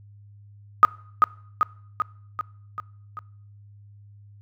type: tone with echo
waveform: sine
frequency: 1249 Hz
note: D#6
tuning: 6 cents sharp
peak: -7 dBFS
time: 0.83-0.85 s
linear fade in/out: 0 ms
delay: 390 ms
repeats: 6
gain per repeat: -4 dB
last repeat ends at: 3.19 s
effects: noise-tail reverb RT60 0.6 s tail -23 dB re dry + added 102 Hz sine -46 dBFS peak until 4.41 s